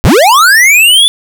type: linear sweep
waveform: square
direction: up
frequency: 30.87 to 3517 Hz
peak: -3 dBFS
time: 0.04-1.08 s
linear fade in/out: 0 ms
effects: none